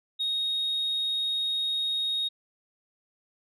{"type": "tone", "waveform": "sine", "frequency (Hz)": 3739, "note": "A#7", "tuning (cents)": 4, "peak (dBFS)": -24, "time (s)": [0.19, 2.29], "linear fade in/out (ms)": 20, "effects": ["tanh soft clip ceiling -23 dBFS"]}